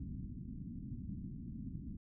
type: low-pass noise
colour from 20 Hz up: white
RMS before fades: -45 dBFS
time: 0-1.97 s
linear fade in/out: 5 ms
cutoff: 260 Hz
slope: 48 dB/octave
effects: none